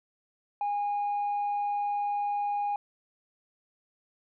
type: tone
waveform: sine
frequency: 819 Hz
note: G#5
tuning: 24 cents flat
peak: -25 dBFS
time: 0.61-2.76 s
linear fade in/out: 2 ms
effects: tanh soft clip ceiling -25 dBFS